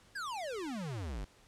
square exponential sweep, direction down, 1705 to 43.58 Hz, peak -38 dBFS, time 0.15-1.25 s, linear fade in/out 10 ms, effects pink hiss -63 dBFS RMS until 1.47 s + low-pass 9000 Hz 12 dB/octave

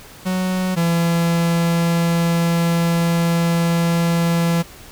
45% pulse tone pair in turn, 185 / 168.72 Hz, F#3 / E3, 0 / +41 cents, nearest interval major second, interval 159 cents, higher first, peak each -18 / -15 dBFS, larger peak second, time 0.25-0.76 / 0.76-4.63 s, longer second, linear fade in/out 20 ms, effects pink hiss -41 dBFS RMS until 4.91 s

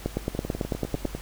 two click trains, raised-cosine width 2 ms, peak -17 / -12 dBFS, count 9 / 10, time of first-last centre 0.35-1.15 / 0.06-1.053 s, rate 10 / 9.06 Hz, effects added 50 Hz sine -40 dBFS peak until 1.21 s + pink hiss -44 dBFS RMS until 1.21 s

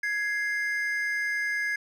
triangle tone pair together, 1666 / 2096 Hz, G#6 / C7, +5 / +2 cents, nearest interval major third, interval 397 cents, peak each -26 / -29 dBFS, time 0.03-1.76 s, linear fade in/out 5 ms, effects none

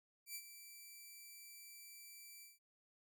5% pulse tone with ADSR envelope, 2332 Hz, D7, 13 cents flat, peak -34 dBFS, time 0.26-2.59 s, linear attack 90 ms, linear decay 62 ms, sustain -11 dB, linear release 170 ms, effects none

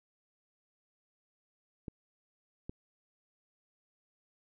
clicks, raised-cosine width 3 ms, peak -27 dBFS, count 2, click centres 1.882 / 2.695 s, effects none

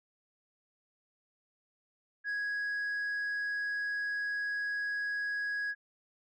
sine tone, 1661.2 Hz, G#6, in tune, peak -29 dBFS, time 2.24-5.75 s, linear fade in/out 50 ms, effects tanh soft clip ceiling -31 dBFS

